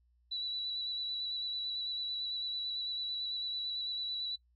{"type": "tone with vibrato", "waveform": "sine", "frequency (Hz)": 3942, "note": "B7", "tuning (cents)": -4, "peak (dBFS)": -35, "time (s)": [0.31, 4.36], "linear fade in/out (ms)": 10, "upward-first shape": "square", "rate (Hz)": 9, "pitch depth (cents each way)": 13, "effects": ["noise-tail reverb RT60 0.1 s tail -20 dB re dry", "added 60 Hz sine -67 dBFS peak until 4.55 s"]}